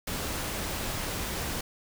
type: noise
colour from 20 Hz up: pink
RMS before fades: -33 dBFS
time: 0.07-1.61 s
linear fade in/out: 5 ms
effects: none